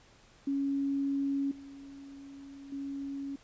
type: tone with level steps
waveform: sine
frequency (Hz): 277.4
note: C#4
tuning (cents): +1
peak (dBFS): -28 / -45 / -35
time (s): 0.47-3.36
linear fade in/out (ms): 5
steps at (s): 1.51 / 2.72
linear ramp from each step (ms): 5
effects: pink hiss -60 dBFS RMS until 3.43 s + resampled to 16000 Hz